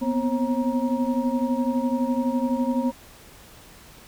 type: tone cluster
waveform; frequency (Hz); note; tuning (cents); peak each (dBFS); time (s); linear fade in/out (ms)
sine; 242.9 / 254.8 / 540 / 943; B3 / C4 / C#5 / A#5; -29 / -46 / -45 / +20; -24 / -25 / -30 / -32; 0.01-2.92; 20
effects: pink hiss -48 dBFS RMS until 4.07 s